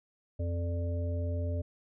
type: harmonic tone with a mistuned harmonic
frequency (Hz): 87.2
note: F2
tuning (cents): -2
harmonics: 1 / 3 / 5 / 7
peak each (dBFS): -30 / -42 / -45 / -41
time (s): 0.39-1.62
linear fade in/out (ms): 10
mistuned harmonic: 7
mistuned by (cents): -57
effects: none